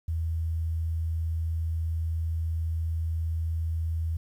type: tone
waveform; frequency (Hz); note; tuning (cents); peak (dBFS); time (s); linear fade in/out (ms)
sine; 81.5; E2; -19; -26; 0.08-4.17; 5
effects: 10-bit